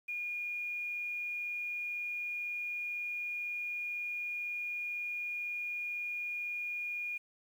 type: tone with quantisation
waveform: sine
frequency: 2434 Hz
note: D#7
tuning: 39 cents flat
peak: -35 dBFS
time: 0.08-7.18 s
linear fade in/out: 10 ms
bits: 10
effects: none